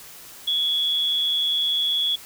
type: tone with amplitude modulation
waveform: sine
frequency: 3375 Hz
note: G#7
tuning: 27 cents sharp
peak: -17 dBFS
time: 0.47-2.16 s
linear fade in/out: 10 ms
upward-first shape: sine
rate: 160 Hz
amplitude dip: 55%
effects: white hiss -43 dBFS RMS until 2.25 s